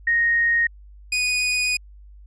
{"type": "tone pair in turn", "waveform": ["sine", "sawtooth"], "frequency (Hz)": [1864.7, 2477], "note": ["A#6", "D#7"], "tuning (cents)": [0, -8], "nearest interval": "perfect fourth", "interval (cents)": 492, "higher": "second", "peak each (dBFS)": -16, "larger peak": "neither", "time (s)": [[0.07, 0.67], [1.12, 1.77]], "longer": "second", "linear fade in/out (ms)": 5, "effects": ["added 50 Hz sine -42 dBFS peak until 2.26 s", "resampled to 22050 Hz"]}